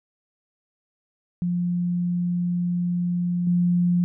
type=tone with level steps; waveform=sine; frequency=175.9 Hz; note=F3; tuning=13 cents sharp; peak=-21 / -17 dBFS; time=1.42-4.04 s; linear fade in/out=0 ms; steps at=3.47 s; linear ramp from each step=2 ms; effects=none